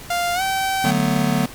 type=tone with pitch glide; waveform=sawtooth; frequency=698.5 to 770.6 Hz; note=F5 to G5; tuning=0 to -30 cents; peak=-15 dBFS; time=0.1-0.91 s; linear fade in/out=5 ms; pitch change=+170 cents; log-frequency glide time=0.34-0.42 s
type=chord; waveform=square; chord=B minor seventh; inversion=first; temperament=just; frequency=148.16 / 185.21 / 222.2 / 246.9 Hz; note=D3 / F#3 / A3 / B3; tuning=+16 / +2 / +17 / 0 cents; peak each=-23 dBFS; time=0.84-1.46 s; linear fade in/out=5 ms
effects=pink hiss -38 dBFS RMS until 1.54 s + MP3 96 kbps

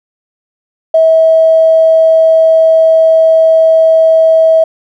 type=tone with tanh clipping; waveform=triangle; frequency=646 Hz; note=E5; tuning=35 cents flat; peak=-3 dBFS; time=0.94-4.64 s; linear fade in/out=5 ms; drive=3 dB; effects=none

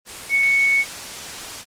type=tone in noise; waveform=sine; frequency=2217 Hz; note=C#7; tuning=in tune; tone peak=-14 dBFS; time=0.29-0.85 s; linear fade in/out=50 ms; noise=white; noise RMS=-32 dBFS; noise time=0.05-1.65 s; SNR=+15 dB; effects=low-pass 9000 Hz 12 dB/octave + Opus 24 kbps

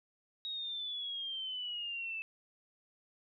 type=exponential sweep; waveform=sine; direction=down; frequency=3796 to 2623 Hz; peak=-37 dBFS; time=0.45-2.22 s; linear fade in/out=0 ms; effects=none

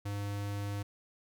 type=tone; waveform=square; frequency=101.5 Hz; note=G#2; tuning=39 cents flat; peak=-35 dBFS; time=0.05-0.83 s; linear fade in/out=10 ms; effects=none

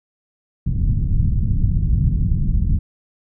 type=low-pass noise; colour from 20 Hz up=pink; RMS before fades=-17 dBFS; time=0.66-2.79 s; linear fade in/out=10 ms; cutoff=170 Hz; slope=24 dB/octave; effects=none

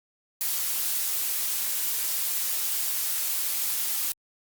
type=noise with amplitude modulation; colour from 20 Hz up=blue; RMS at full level=-26 dBFS; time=0.41-4.12 s; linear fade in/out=0 ms; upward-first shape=sine; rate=283 Hz; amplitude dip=25%; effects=Opus 48 kbps

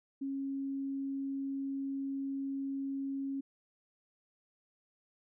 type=tone; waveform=sine; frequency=273.4 Hz; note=C#4; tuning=24 cents flat; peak=-34 dBFS; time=0.21-3.41 s; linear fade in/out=10 ms; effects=none

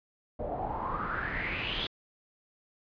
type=noise with low-pass filter sweep; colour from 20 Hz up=pink; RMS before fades=-34 dBFS; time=0.39-1.87 s; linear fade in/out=5 ms; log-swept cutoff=570 to 3600 Hz; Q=6.8; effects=resampled to 11025 Hz

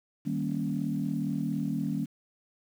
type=chord; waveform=sine; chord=Eb dominant seventh; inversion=none; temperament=equal; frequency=155.56 / 196 / 233.1 / 277.2 Hz; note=Eb3 / G3 / Bb3 / Db4; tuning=0 / 0 / 0 / 0 cents; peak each=-33 dBFS; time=0.25-2.06 s; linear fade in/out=20 ms; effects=tanh soft clip ceiling -18 dBFS + 9-bit

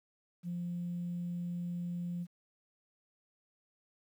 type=tone; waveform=sine; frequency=174.61 Hz; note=F3; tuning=in tune; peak=-34 dBFS; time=0.43-2.27 s; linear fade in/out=50 ms; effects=tanh soft clip ceiling -31 dBFS + 11-bit

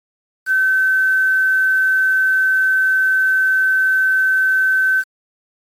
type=tone with quantisation; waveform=sine; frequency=1534 Hz; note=G6; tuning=38 cents flat; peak=-12 dBFS; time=0.46-5.04 s; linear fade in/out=50 ms; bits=6; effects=AAC 48 kbps

